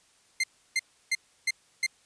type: tone bursts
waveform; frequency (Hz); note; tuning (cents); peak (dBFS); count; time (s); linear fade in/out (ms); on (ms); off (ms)
sawtooth; 2093; C7; 0; -20; 5; 0.4-1.865; 5; 37; 320
effects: white hiss -63 dBFS RMS until 2.05 s + resampled to 22050 Hz